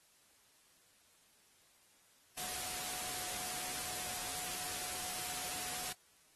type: tone in noise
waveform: sine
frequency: 730 Hz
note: F#5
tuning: 24 cents flat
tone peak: -52 dBFS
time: 2.37-5.93 s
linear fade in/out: 10 ms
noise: white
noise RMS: -41 dBFS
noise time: 2.37-5.93 s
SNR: -14 dB
effects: white hiss -68 dBFS RMS until 6.35 s + AAC 32 kbps